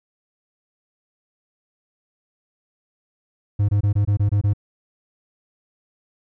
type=tone bursts; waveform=triangle; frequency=102.2 Hz; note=G#2; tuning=27 cents flat; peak=-13 dBFS; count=8; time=3.59-4.535 s; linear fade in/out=10 ms; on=98 ms; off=23 ms; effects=none